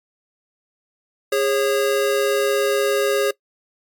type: tone pair together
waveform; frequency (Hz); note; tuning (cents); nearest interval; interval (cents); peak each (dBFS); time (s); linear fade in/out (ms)
square; 409 / 545.9; G#4 / C#5; -26 / -27; perfect fourth; 499; -20; 1.32-3.31; 5
effects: noise-tail reverb RT60 0.1 s tail -21 dB re dry + MP3 96 kbps